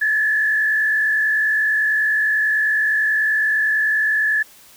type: tone with frequency modulation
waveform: sine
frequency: 1726 Hz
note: A6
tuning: 34 cents flat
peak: -15 dBFS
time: 0.01-4.43 s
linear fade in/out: 10 ms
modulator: 49.2 Hz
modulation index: 0.89
effects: white hiss -47 dBFS RMS until 4.76 s